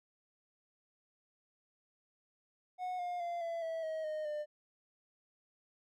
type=tone with pitch steps; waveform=triangle; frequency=731 / 710.6 / 690.8 / 671.5 / 652.8 / 634.5 / 616.8 / 599.6 Hz; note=F#5 / F5 / F5 / E5 / E5 / D#5 / D#5 / D5; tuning=-21 / +30 / -19 / +32 / -17 / +34 / -15 / +36 cents; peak=-34 dBFS; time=2.78-4.46 s; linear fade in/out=50 ms; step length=210 ms; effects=none